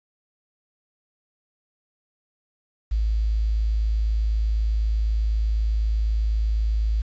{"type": "tone with quantisation", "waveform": "sine", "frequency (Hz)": 54, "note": "A1", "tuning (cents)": -32, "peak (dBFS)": -19, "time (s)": [2.91, 7.02], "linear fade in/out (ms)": 10, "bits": 8, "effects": ["resampled to 16000 Hz"]}